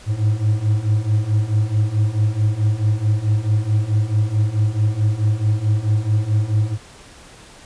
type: beating tone pair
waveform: triangle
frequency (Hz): 103.83 / 108.43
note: G#2 / A2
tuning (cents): 0 / -25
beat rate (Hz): 4.6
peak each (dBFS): -18 / -15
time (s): 0.06-6.78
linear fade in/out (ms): 50
effects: pink hiss -43 dBFS RMS until 7.65 s + resampled to 22050 Hz